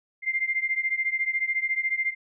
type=beating tone pair; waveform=sine; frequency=2093 / 2107 Hz; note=C7 / C7; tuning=0 / +12 cents; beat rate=14 Hz; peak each=-26 / -28 dBFS; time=0.22-2.15 s; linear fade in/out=50 ms; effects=none